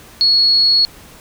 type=tone; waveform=sine; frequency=4347 Hz; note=C#8; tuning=35 cents flat; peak=-9 dBFS; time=0.21-0.85 s; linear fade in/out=0 ms; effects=pink hiss -41 dBFS RMS until 1.2 s